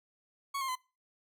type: tone with pitch steps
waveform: 40% pulse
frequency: 1110 / 1064.2 / 1020.2 Hz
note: C#6 / C6 / C6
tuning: +2 / +29 / -44 cents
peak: -32 dBFS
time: 0.54-0.756 s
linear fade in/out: 10 ms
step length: 72 ms
effects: noise-tail reverb RT60 0.3 s tail -23 dB re dry